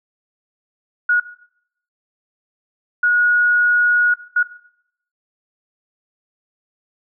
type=tone bursts at uneven times; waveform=sine; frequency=1451 Hz; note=F#6; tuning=34 cents flat; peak=-12 dBFS; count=3; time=1.09-1.2 / 3.03-4.14 / 4.36-4.43 s; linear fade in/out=5 ms; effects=noise-tail reverb RT60 0.7 s tail -17 dB re dry